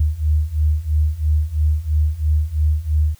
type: beating tone pair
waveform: sine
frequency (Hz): 74.7 / 77.7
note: D2 / D#2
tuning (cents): +30 / -2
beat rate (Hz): 3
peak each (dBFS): -19 / -17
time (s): 0-3.15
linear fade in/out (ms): 5
effects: white hiss -53 dBFS RMS until 3.19 s